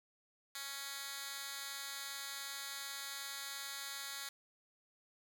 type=tone with high-pass filter; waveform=10% pulse; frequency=277.3 Hz; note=C#4; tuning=1 cent sharp; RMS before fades=-45 dBFS; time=0.55-4.29 s; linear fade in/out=2 ms; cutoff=2500 Hz; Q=0.74; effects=none